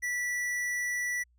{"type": "tone with tanh clipping", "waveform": "sine", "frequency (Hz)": 1959, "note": "B6", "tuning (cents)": -15, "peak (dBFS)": -31, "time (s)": [0.02, 1.24], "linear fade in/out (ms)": 20, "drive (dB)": 14, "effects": ["added 60 Hz sine -63 dBFS peak until 1.38 s"]}